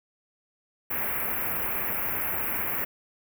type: band-stop noise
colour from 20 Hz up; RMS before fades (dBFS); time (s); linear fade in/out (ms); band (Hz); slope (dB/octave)
white; -29; 0.9-2.85; 10; 2500 to 12000; 48
effects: none